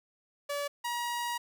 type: tone pair in turn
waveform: sawtooth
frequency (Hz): 574 / 954.8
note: D5 / A#5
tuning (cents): -40 / +41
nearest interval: major sixth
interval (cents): 881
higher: second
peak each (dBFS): -28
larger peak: neither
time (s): 0.49-0.68 / 0.84-1.38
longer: second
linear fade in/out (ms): 10
effects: none